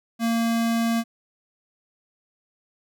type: tone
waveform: square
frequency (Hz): 230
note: A#3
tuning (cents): -23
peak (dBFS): -21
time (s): 0.19-1.04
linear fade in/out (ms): 50
effects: none